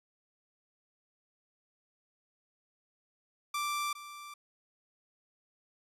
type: tone with echo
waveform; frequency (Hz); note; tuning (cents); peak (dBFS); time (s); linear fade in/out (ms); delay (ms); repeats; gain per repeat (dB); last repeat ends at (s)
sawtooth; 1174.7; D6; 0; -28; 3.54-3.93; 5; 410; 1; -13; 4.34
effects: resampled to 32000 Hz